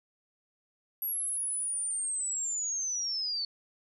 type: linear sweep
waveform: sine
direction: down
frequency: 11570 to 4435 Hz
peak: -30 dBFS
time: 1.02-3.45 s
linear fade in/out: 2 ms
effects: none